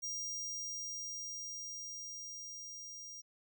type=tone with level ramp; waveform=square; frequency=5700 Hz; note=F8; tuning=34 cents sharp; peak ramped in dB=-38 to -47 dBFS; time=0.02-3.22 s; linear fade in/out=20 ms; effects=none